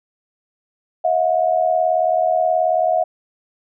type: tone pair together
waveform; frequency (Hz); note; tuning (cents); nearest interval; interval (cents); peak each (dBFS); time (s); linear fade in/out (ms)
sine; 641.4 / 720; E5 / F#5; -48 / -47; major second; 201; -17; 1.04-3.04; 10
effects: none